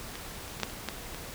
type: clicks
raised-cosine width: 0.2 ms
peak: -21 / -27 / -21 / -10 / -26 / -14 / -23 dBFS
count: 7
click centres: 0.155 / 0.479 / 0.6 / 0.633 / 0.698 / 0.887 / 1.146 s
effects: pink hiss -42 dBFS RMS until 1.34 s